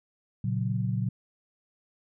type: chord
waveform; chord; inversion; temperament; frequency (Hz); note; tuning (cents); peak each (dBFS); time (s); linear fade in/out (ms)
sine; F# major; first; equal; 116.54 / 138.59 / 185; A#2 / C#3 / F#3; 0 / 0 / 0; -28 / -32 / -31; 0.44-1.09; 5
effects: none

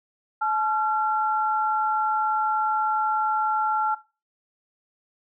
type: tone pair together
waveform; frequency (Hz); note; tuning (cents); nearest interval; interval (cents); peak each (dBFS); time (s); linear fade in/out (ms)
sine; 862 / 1368.3; A5 / F6; -36 / -36; minor sixth; 800; -24; 0.41-3.95; 10
effects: noise-tail reverb RT60 0.3 s tail -18 dB re dry

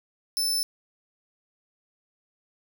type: tone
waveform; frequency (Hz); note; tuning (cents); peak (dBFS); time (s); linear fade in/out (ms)
sawtooth; 5280; E8; +2; -21; 0.37-0.63; 0
effects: none

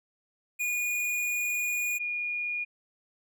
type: tone pair in turn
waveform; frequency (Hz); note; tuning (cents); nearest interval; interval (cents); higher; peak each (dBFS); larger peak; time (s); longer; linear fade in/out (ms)
square / sine; 2446 / 2436; D#7 / D#7; -30 / -37; unison; 7; first; -28 / -29; first; 0.59-1.99 / 1.99-2.65; first; 20
effects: none

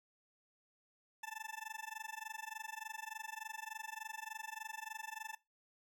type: tone with amplitude modulation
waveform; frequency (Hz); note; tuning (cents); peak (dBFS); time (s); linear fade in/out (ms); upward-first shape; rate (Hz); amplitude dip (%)
20% pulse; 880; A5; 0; -36; 1.23-5.35; 5; sine; 23.4; 100
effects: noise-tail reverb RT60 0.2 s tail -19 dB re dry

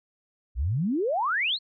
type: exponential sweep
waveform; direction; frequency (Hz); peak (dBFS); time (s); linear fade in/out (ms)
sine; up; 54.1 to 4435; -23; 0.55-1.59; 50
effects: none

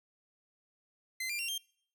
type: tone with pitch steps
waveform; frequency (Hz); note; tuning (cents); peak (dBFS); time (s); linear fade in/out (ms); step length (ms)
sawtooth; 2064 / 2385 / 2755 / 3183; C7 / D7 / F7 / G7; -24 / +26 / -24 / +26; -31; 1.2-1.58; 5; 95
effects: noise-tail reverb RT60 0.6 s tail -24 dB re dry

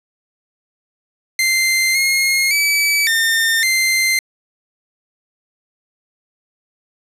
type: tone with pitch steps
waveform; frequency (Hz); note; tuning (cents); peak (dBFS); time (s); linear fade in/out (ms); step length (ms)
sawtooth; 2084 / 2148 / 2296 / 1812 / 2083; C7 / C7 / D7 / A#6 / C7; -7 / +45 / -40 / -50 / -8; -10; 1.39-4.19; 2; 560
effects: resampled to 32000 Hz + 7-bit

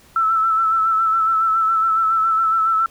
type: tone with vibrato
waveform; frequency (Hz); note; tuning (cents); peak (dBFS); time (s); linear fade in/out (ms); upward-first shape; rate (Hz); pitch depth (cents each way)
sine; 1322; E6; +5; -14; 0.16-2.86; 2; sine; 7.2; 33
effects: pink hiss -50 dBFS RMS until 2.9 s

